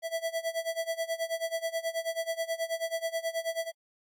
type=tone with tremolo; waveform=square; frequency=659.3 Hz; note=E5; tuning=in tune; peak=-28 dBFS; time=0.02-3.72 s; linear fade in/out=50 ms; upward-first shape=sine; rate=9.3 Hz; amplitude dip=90%; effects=AAC 64 kbps